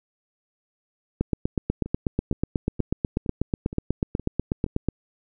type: two click trains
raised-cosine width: 3 ms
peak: -9 / -21 dBFS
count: 31 / 7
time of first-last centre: 1.21-4.886 / 1.86-4.664 s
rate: 8.16 / 2.14 Hz
effects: none